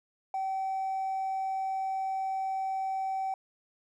triangle tone with hard clipping, 768 Hz, G5, 36 cents flat, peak -29 dBFS, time 0.34-3.34 s, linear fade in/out 2 ms, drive 2 dB, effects none

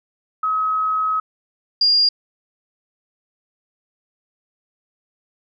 sine tone pair in turn, 1276 / 4818 Hz, D#6 / D8, +43 / +43 cents, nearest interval octave + major seventh, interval 2300 cents, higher second, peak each -17 / -12 dBFS, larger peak second, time 0.43-1.2 / 1.81-2.09 s, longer first, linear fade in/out 5 ms, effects none

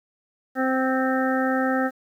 harmonic tone with a mistuned harmonic, 261.6 Hz, C4, in tune, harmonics 1 / 2 / 3 / 5 / 6 / 7, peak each -23 / -26 / -28 / -30 / -31 / -31 dBFS, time 0.55-1.91 s, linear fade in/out 50 ms, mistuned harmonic 3, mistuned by -15 cents, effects 9-bit

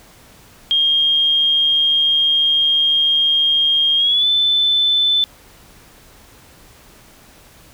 sine tone with pitch glide, 3227 to 3519 Hz, G7 to A7, +50 to 0 cents, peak -12 dBFS, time 0.71-5.24 s, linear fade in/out 0 ms, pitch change +150 cents, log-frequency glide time 3.97-4.28 s, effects pink hiss -46 dBFS RMS until 7.73 s

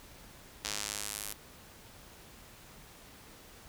square tone with band-pass filter sweep, 51.91 Hz, G#1, in tune, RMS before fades -39 dBFS, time 0.64-1.33 s, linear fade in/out 5 ms, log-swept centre 5700 to 12000 Hz, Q 1.1, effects pink hiss -54 dBFS RMS until 3.68 s

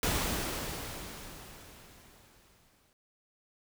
pink noise with exponential decay, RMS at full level -29 dBFS, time 0.03-2.93 s, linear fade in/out 1 ms, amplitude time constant 630 ms, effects none

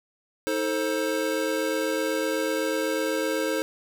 square chord, A diminished, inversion second, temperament just, 316.8 / 440 / 528 Hz, Eb4 / A4 / C5, +31 / 0 / +16 cents, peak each -30 / -30 / -29 dBFS, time 0.47-3.62 s, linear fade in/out 0 ms, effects none

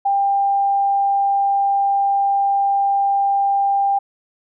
sine tone, 795 Hz, G5, 24 cents sharp, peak -14 dBFS, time 0.05-3.99 s, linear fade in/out 10 ms, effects none

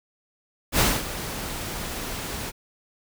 pink noise with ADSR envelope, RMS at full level -18 dBFS, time 0.72-2.52 s, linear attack 71 ms, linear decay 230 ms, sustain -14 dB, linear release 35 ms, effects none

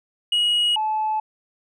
sine tone pair in turn, 2899 / 865.1 Hz, F#7 / A5, -36 / -30 cents, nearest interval octave + major sixth, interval 2094 cents, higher first, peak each -14 / -19 dBFS, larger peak first, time 0.32-0.76 / 0.76-1.2 s, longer neither, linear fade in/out 5 ms, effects tanh soft clip ceiling -16 dBFS

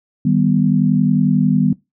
sine chord, Eb augmented, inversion none, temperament equal, 155.56 / 196 / 246.9 Hz, Eb3 / G3 / B3, 0 / 0 / 0 cents, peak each -16 dBFS, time 0.25-1.73 s, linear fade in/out 5 ms, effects noise-tail reverb RT60 0.2 s tail -20 dB re dry

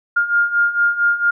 sine beating tone pair, 1408 / 1412.4 Hz, F6 / F6, +14 / +19 cents, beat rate 4.4 Hz, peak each -19 / -15 dBFS, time 0.16-1.31 s, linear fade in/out 10 ms, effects none

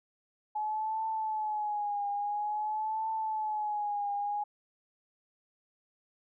sine tone with vibrato, 847 Hz, G#5, 34 cents sharp, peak -30 dBFS, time 0.55-4.44 s, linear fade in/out 10 ms, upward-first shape triangle, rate 0.49 Hz, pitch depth 79 cents each way, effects none

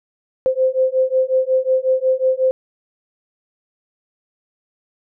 sine beating tone pair, 517 / 522.5 Hz, C5 / C5, -21 / -2 cents, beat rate 5.5 Hz, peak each -17 dBFS, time 0.46-2.51 s, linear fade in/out 0 ms, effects none

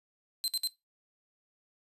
sawtooth tone bursts, 4103 Hz, C8, 35 cents flat, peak -26 dBFS, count 3, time 0.44-0.673 s, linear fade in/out 0 ms, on 39 ms, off 58 ms, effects noise-tail reverb RT60 0.2 s tail -19 dB re dry + resampled to 32000 Hz

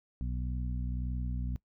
harmonic tone, 61.74 Hz, B1, in tune, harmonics 1 / 2 / 3 / 4, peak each -33 / -39 / -43 / -45 dBFS, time 0.21-1.56 s, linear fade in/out 0 ms, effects noise-tail reverb RT60 0.1 s tail -21 dB re dry

